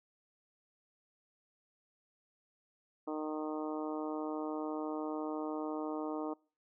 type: harmonic tone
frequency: 154 Hz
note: D#3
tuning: 17 cents flat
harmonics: 2 / 3 / 4 / 5 / 6 / 7 / 8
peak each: -38 / -42 / -44 / -46 / -48 / -49 / -50 dBFS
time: 3.07-6.34 s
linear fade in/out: 10 ms
effects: noise-tail reverb RT60 0.4 s tail -26 dB re dry